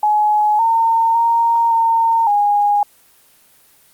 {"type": "tone with pitch steps", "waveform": "sine", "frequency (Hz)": [844, 911, 927, 913, 822], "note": ["G#5", "A#5", "A#5", "A#5", "G#5"], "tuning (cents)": [28, -40, -10, -36, -18], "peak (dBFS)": -11, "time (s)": [0.03, 2.83], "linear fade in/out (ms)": 2, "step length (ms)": 560, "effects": ["white hiss -51 dBFS RMS until 3.93 s", "Opus 24 kbps"]}